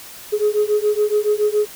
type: beating tone pair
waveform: sine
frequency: 416.8 / 423.9 Hz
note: G#4 / G#4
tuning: +6 / +35 cents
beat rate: 7.1 Hz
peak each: -17 dBFS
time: 0.32-1.67 s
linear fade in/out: 20 ms
effects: tanh soft clip ceiling -9 dBFS + white hiss -38 dBFS RMS until 1.75 s